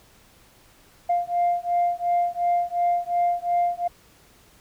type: beating tone pair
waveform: sine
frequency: 698.5 / 701.3 Hz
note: F5 / F5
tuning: 0 / +7 cents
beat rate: 2.8 Hz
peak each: -22 dBFS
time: 1.09-3.88 s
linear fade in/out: 10 ms
effects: tanh soft clip ceiling -15 dBFS + pink hiss -55 dBFS RMS until 4.6 s